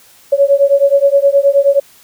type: beating tone pair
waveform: sine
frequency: 554.4 / 563.9 Hz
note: C#5 / C#5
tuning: 0 / +30 cents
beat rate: 9.5 Hz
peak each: -10 dBFS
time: 0.32-1.8 s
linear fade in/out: 10 ms
effects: white hiss -45 dBFS RMS until 2.03 s